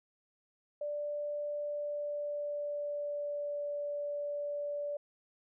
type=tone with pitch glide; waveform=sine; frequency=587.3 to 580.9 Hz; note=D5 to D5; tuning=0 to -19 cents; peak=-34 dBFS; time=0.81-4.97 s; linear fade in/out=5 ms; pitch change=-19 cents; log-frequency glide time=1.54-3.65 s; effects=none